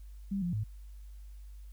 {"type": "tone with pitch steps", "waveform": "sine", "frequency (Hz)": [196.9, 175, 106.5], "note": ["G3", "F3", "G#2"], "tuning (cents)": [8, 4, 44], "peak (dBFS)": -30, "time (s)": [0.31, 0.64], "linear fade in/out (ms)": 10, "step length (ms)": 110, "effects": ["added 50 Hz sine -45 dBFS peak until 1.72 s", "white hiss -69 dBFS RMS until 1.72 s"]}